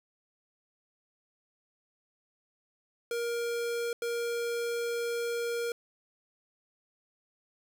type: tone bursts at uneven times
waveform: square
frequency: 470.5 Hz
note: A#4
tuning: 16 cents sharp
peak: -31 dBFS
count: 2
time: 3.11-3.93 / 4.02-5.72 s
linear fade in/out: 2 ms
effects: none